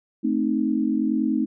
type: chord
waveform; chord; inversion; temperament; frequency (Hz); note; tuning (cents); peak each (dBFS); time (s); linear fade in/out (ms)
sine; A diminished; none; equal; 220 / 261.6 / 311.1; A3 / C4 / Eb4; 0 / 0 / 0; -24; 0.23-1.46; 20
effects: none